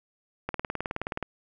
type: click train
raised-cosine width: 0.5 ms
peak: -15 dBFS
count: 15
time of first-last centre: 0.49-1.227 s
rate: 19 Hz
effects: none

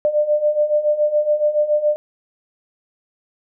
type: beating tone pair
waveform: sine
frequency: 594 / 601.1 Hz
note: D5 / D5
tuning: +20 / +40 cents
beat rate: 7.1 Hz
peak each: -20 / -16 dBFS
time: 0.05-1.96 s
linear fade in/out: 0 ms
effects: none

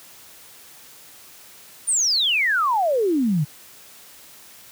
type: exponential sweep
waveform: sine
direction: down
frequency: 9430 to 138.59 Hz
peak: -17 dBFS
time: 1.87-3.45 s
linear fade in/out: 20 ms
effects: white hiss -46 dBFS RMS until 4.71 s + high-pass 60 Hz 12 dB/octave

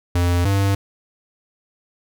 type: tone pair in turn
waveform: square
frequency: 87.7 / 98.68 Hz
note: F2 / G2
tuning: +8 / +12 cents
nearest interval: major second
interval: 204 cents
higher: second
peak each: -16 dBFS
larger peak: neither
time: 0.15-0.45 / 0.45-0.75 s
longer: neither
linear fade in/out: 5 ms
effects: none

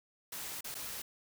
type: noise with dropouts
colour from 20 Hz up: white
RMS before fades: -42 dBFS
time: 0.32-1.02 s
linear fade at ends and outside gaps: 5 ms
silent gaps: 0.609-0.643 / 0.744-0.751 s
effects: none

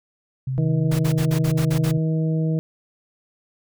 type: tone with pitch glide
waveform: sine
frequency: 131.2 to 133.72 Hz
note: C3 to C3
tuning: +5 to +38 cents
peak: -22 dBFS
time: 0.47-1.98 s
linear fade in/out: 5 ms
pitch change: +33 cents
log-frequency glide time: 0.58-0.76 s
type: harmonic tone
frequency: 159.3 Hz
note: D#3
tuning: 41 cents sharp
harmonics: 1 / 2 / 3 / 4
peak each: -19 / -29 / -31 / -36 dBFS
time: 0.58-2.59 s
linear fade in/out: 0 ms
type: noise bursts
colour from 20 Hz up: pink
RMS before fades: -31 dBFS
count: 8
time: 0.91-1.917 s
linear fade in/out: 10 ms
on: 83 ms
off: 49 ms
effects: none

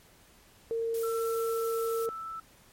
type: tone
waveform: sine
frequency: 457.2 Hz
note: A#4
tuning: 34 cents flat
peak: -28 dBFS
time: 0.71-2.09 s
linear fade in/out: 0 ms
type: noise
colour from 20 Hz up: blue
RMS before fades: -43 dBFS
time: 0.94-2.06 s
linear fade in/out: 2 ms
type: tone with pitch glide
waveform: sine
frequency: 1340 to 1320 Hz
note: E6 to E6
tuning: +28 to +2 cents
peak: -36 dBFS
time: 1.03-2.4 s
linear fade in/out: 5 ms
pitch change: -26 cents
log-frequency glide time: 1.24-2.04 s
effects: pink hiss -59 dBFS RMS until 2.72 s + MP3 64 kbps

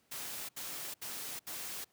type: noise bursts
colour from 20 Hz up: white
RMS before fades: -42 dBFS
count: 4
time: 0.11-1.846 s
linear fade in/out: 10 ms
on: 380 ms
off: 72 ms
effects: pink hiss -72 dBFS RMS until 1.92 s + high-pass 100 Hz 12 dB/octave

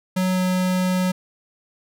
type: tone with pitch glide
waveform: square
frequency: 185 to 183.83 Hz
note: F#3 to F#3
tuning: 0 to -11 cents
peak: -19 dBFS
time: 0.16-1.12 s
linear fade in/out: 10 ms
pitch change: -11 cents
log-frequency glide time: 0.33-0.4 s
effects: none

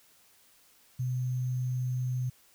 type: tone with sample-and-hold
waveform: sine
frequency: 126.1 Hz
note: B2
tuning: 36 cents sharp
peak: -28 dBFS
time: 0.99-2.3 s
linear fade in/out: 10 ms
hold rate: 6300 Hz
effects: white hiss -62 dBFS RMS until 2.54 s

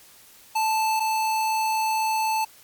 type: tone pair in turn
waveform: square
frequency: 878 / 878 Hz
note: A5 / A5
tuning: -4 / -4 cents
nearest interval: unison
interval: 0 cents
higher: neither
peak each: -21 / -22 dBFS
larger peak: first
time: 0.55-1 / 1-2.45 s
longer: second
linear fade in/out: 10 ms
effects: white hiss -51 dBFS RMS until 2.63 s + MP3 96 kbps

